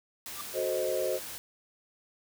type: noise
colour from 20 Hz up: white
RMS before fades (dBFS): -41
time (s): 0.26-1.38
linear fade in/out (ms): 0
type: tone with exponential growth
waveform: square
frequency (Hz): 1182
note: D6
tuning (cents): +11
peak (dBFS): -35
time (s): 0.32-0.41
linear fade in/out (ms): 2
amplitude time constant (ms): 19
type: chord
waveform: sine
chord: F# diminished seventh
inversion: none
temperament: equal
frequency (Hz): 370 / 440 / 523.3 / 622.3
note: F#4 / A4 / C5 / Eb5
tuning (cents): 0 / 0 / 0 / 0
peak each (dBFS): -34 / -37 / -31 / -33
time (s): 0.53-1.2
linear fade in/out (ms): 50
effects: none